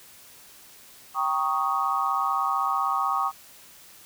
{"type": "chord", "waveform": "sine", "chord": "Eb dominant seventh", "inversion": "first", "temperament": "equal with one note detuned", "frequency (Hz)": [784, 935, 1108.7, 1244.5], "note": ["G5", "Bb5", "Db6", "Eb6"], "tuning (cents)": [0, 5, 0, 0], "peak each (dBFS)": [-29, -32, -26, -27], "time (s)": [1.14, 3.32], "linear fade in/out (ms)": 50, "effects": ["white hiss -50 dBFS RMS until 4.05 s"]}